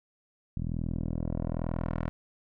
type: tone with low-pass filter sweep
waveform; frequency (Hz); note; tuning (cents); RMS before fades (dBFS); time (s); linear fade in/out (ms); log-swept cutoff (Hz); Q
10% pulse; 41.09; E1; -5; -32; 0.57-2.09; 0; 180 to 1700; 0.95
effects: none